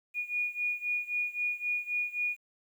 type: beating tone pair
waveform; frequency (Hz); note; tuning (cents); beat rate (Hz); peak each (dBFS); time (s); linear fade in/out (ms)
sine; 2446 / 2449.8; D#7 / D#7; -30 / -27; 3.8; -32 / -34; 0.14-2.37; 50
effects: 10-bit